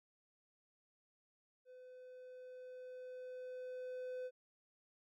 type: tone with level ramp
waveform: triangle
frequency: 506 Hz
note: B4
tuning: 42 cents sharp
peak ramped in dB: -53 to -39 dBFS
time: 1.65-4.31 s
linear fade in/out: 50 ms
effects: none